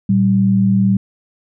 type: tone pair together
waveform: sine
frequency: 114.8 / 193.56 Hz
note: A#2 / G3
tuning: -26 / -22 cents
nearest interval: major sixth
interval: 904 cents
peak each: -17 / -11 dBFS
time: 0.09-0.97 s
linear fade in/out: 5 ms
effects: none